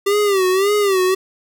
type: tone with vibrato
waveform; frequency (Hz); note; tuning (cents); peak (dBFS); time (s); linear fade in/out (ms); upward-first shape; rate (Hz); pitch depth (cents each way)
square; 392; G4; 0; -14; 0.06-1.15; 10; sine; 1.8; 110
effects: none